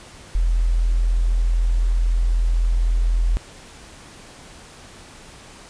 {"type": "tone", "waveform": "sine", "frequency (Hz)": 41.95, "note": "E1", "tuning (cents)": 31, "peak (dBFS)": -15, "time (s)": [0.35, 3.37], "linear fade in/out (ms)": 0, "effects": ["pink hiss -43 dBFS RMS until 5.69 s", "resampled to 22050 Hz"]}